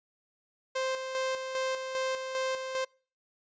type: tone with tremolo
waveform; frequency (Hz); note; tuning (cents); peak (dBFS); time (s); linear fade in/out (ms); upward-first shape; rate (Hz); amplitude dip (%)
sawtooth; 523.3; C5; 0; -25; 0.75-2.85; 10; square; 2.5; 50
effects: noise-tail reverb RT60 0.4 s tail -26 dB re dry + resampled to 16000 Hz